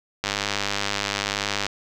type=click train; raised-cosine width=0.2 ms; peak=-6 dBFS; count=145; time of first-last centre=0.24-1.666 s; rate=101 Hz; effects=none